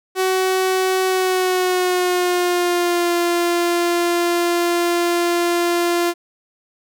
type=tone with pitch glide; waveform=sawtooth; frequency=375.2 to 346.1 Hz; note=F#4 to F4; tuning=+24 to -16 cents; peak=-12 dBFS; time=0.15-6.14 s; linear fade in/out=50 ms; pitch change=-140 cents; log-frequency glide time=1.04-3.14 s; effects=none